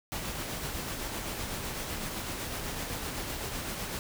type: noise with tremolo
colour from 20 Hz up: pink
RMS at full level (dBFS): -35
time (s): 0.12-3.99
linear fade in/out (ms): 0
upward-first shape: sine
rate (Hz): 7.9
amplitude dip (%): 30
effects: none